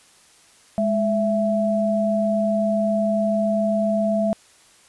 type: tone pair together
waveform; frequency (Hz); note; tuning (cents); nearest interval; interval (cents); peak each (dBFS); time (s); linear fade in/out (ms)
sine; 208.6 / 664; G#3 / E5; +8 / +12; octave + minor sixth; 2004; -21 / -20; 0.78-4.33; 0
effects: white hiss -53 dBFS RMS until 4.88 s + resampled to 24000 Hz